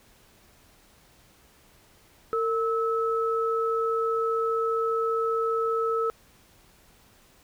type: tone pair together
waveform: sine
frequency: 455 / 1300 Hz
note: A#4 / E6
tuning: -42 / -24 cents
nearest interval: octave + tritone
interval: 1818 cents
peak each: -25 / -27 dBFS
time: 2.33-6.1 s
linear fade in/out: 0 ms
effects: pink hiss -58 dBFS RMS until 7.43 s